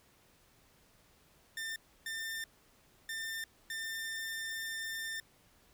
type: tone bursts at uneven times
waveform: sawtooth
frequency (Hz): 1797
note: A6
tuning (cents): +36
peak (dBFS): -34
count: 4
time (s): 1.57-1.76 / 2.06-2.44 / 3.09-3.44 / 3.7-5.2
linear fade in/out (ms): 2
effects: pink hiss -66 dBFS RMS until 5.73 s